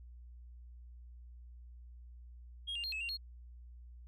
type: tone with pitch steps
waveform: sine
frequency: 3266 / 2799 / 4218 / 2589 / 2769 / 4290 Hz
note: G#7 / F7 / C8 / E7 / F7 / C8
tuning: -30 / +3 / +13 / -32 / -15 / +42 cents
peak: -35 dBFS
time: 2.67-3.174 s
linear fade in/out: 20 ms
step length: 84 ms
effects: tanh soft clip ceiling -35 dBFS + added 60 Hz sine -50 dBFS peak until 4.07 s